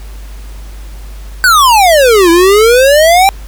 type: exponential two-way sweep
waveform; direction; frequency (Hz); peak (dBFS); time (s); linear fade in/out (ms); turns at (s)
square; down then up; 1544 to 329.6 to 797; -4; 1.44-3.29; 0; 2.3
effects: added 50 Hz sine -24 dBFS peak until 3.47 s + pink hiss -38 dBFS RMS until 3.47 s